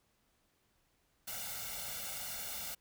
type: noise with comb filter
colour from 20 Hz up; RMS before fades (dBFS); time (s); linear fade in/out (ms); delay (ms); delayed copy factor
white; -42; 1.27-2.75; 10; 1.4; +0.9
effects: pink hiss -75 dBFS RMS until 2.8 s